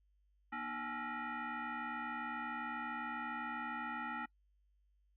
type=tone with frequency modulation; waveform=sine; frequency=239.3 Hz; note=A#3; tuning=46 cents sharp; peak=-39 dBFS; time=0.52-4.26 s; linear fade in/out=10 ms; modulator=546 Hz; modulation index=3.3; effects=noise-tail reverb RT60 0.1 s tail -25 dB re dry + added 50 Hz sine -70 dBFS peak until 5.16 s